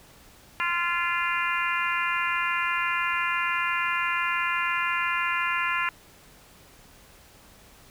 harmonic tone, 345.9 Hz, F4, 17 cents flat, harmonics 3 / 4 / 5 / 6 / 7 / 8, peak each -29 / -30 / -31 / -32 / -32 / -33 dBFS, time 0.6-5.89 s, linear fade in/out 0 ms, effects pink hiss -53 dBFS RMS until 7.9 s

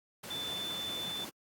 sine tone in noise, 3520 Hz, A7, in tune, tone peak -36 dBFS, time 0.3-1.25 s, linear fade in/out 10 ms, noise pink, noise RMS -43 dBFS, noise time 0.23-1.3 s, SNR +4 dB, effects high-pass 150 Hz 12 dB/octave + AAC 64 kbps

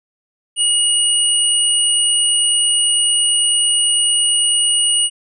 sine tone pair together, 2887 / 9118 Hz, F#7 / C#9, -43 / +48 cents, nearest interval octave + minor sixth, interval 1991 cents, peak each -15 / -15 dBFS, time 0.56-5.1 s, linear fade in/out 50 ms, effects none

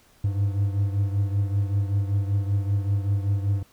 triangle beating tone pair, 99 / 104.2 Hz, G2 / G#2, +18 / +6 cents, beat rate 5.2 Hz, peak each -20 / -26 dBFS, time 0.24-3.63 s, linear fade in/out 5 ms, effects pink hiss -58 dBFS RMS until 3.72 s

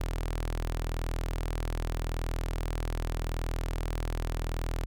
sawtooth tone with notch filter, 40.84 Hz, E1, 15 cents flat, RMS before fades -32 dBFS, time 0-4.86 s, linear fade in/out 10 ms, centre 190 Hz, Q 1.6, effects none

